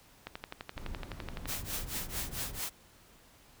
click train, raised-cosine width 0.3 ms, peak -23 dBFS, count 15, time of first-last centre 0.27-1.456 s, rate 11.8 Hz
brown noise, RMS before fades -43 dBFS, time 0.76-2.6 s, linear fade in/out 10 ms
white noise with tremolo, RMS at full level -35 dBFS, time 1.47-2.7 s, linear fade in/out 20 ms, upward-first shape triangle, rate 4.5 Hz, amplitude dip 100%
effects pink hiss -60 dBFS RMS until 3.6 s

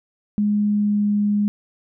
sine tone with pitch glide, 207.7 to 206.4 Hz, G#3 to G#3, 0 to -10 cents, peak -16 dBFS, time 0.38-1.48 s, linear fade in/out 0 ms, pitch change -10 cents, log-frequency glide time 0.66-1.09 s, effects none

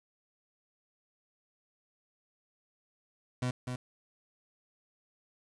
30% pulse tone with echo, 125.4 Hz, B2, 27 cents sharp, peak -27 dBFS, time 3.42-3.51 s, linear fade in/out 5 ms, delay 250 ms, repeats 1, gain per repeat -5 dB, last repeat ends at 3.76 s, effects resampled to 22050 Hz + 9-bit

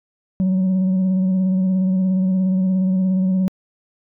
sine tone with vibrato, 187.2 Hz, F#3, 20 cents sharp, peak -12 dBFS, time 0.4-3.48 s, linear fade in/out 0 ms, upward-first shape square, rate 17 Hz, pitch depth 22 cents each way, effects tanh soft clip ceiling -14 dBFS

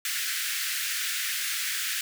pink high-pass noise, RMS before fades -30 dBFS, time 0.05-2.01 s, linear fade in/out 2 ms, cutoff 1500 Hz, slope 48 dB/octave, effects none

